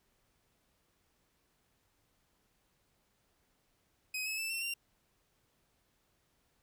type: tone with pitch steps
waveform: sawtooth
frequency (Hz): 2524 / 2583 / 2643 / 2705 / 2768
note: D#7 / E7 / E7 / E7 / F7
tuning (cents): +24 / -36 / +4 / +44 / -16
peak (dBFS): -32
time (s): 4.14-4.74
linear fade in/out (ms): 5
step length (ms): 120
effects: pink hiss -75 dBFS RMS until 6.62 s